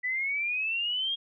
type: exponential sweep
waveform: sine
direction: up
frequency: 1971 to 3273 Hz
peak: -27 dBFS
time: 0.03-1.16 s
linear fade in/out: 20 ms
effects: none